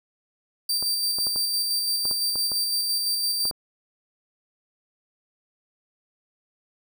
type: tone with tremolo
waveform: sawtooth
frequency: 4674 Hz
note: D8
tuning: 9 cents flat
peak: -19 dBFS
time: 0.69-3.51 s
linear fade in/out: 5 ms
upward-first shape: square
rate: 5.9 Hz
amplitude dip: 25%
type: clicks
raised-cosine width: 1 ms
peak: -23 dBFS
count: 10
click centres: 0.826 / 1.186 / 1.269 / 1.36 / 2.054 / 2.112 / 2.357 / 2.518 / 3.454 / 3.511 s
effects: none